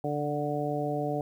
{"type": "harmonic tone with a mistuned harmonic", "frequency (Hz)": 147.2, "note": "D3", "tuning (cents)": 4, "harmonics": [1, 2, 3, 4, 5], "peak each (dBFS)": [-34, -34, -34, -34, -34], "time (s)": [0.04, 1.21], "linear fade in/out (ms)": 2, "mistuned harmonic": 1, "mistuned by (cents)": -20, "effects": ["10-bit"]}